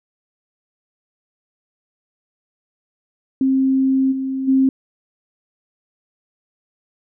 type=tone with level steps; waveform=sine; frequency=265.7 Hz; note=C4; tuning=27 cents sharp; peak=-13 / -20 / -11 dBFS; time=3.41-4.69 s; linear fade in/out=2 ms; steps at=4.11 / 4.47 s; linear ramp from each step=20 ms; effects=none